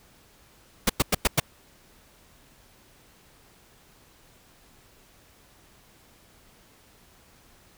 pink noise bursts, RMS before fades -20 dBFS, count 5, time 0.87-1.4 s, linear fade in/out 5 ms, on 26 ms, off 100 ms, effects pink hiss -57 dBFS RMS until 7.77 s

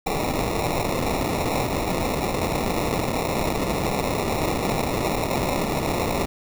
violet noise with sample-and-hold, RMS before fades -24 dBFS, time 0.06-6.26 s, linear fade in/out 10 ms, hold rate 1575 Hz, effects none

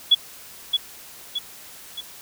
sine tone with echo, 3384 Hz, G#7, 32 cents sharp, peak -10 dBFS, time 0.11-0.15 s, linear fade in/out 10 ms, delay 620 ms, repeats 3, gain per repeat -6 dB, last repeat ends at 2.01 s, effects white hiss -43 dBFS RMS until 2.21 s

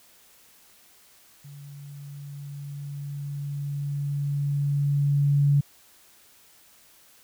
sine tone with level ramp, 142.6 Hz, C#3, 49 cents sharp, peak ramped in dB -41 to -16 dBFS, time 1.44-5.61 s, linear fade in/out 10 ms, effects white hiss -56 dBFS RMS until 7.23 s

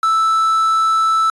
triangle tone with quantisation, 1318.5 Hz, E6, in tune, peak -10 dBFS, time 0.03-1.3 s, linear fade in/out 2 ms, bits 5, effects resampled to 22050 Hz

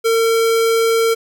square tone, 454.7 Hz, A#4, 43 cents flat, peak -13 dBFS, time 0.04-1.15 s, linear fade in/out 20 ms, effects none

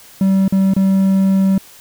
triangle tone with dropouts, 192.6 Hz, G3, 30 cents flat, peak -8 dBFS, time 0.21-1.58 s, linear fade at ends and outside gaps 2 ms, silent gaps 0.48-0.524 / 0.737-0.764 s, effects white hiss -42 dBFS RMS until 1.8 s

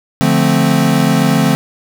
square chord, D minor seventh, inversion none, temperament equal, 146.83 / 174.61 / 220 / 261.6 Hz, D3 / F3 / A3 / C4, 0 / 0 / 0 / 0 cents, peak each -16 dBFS, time 0.21-1.55 s, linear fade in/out 0 ms, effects none

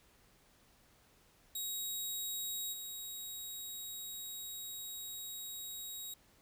10% pulse tone with level steps, 3800 Hz, A#7, 33 cents sharp, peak -30 / -35 dBFS, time 1.55-6.14 s, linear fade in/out 5 ms, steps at 2.72 s, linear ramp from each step 20 ms, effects pink hiss -67 dBFS RMS until 6.41 s

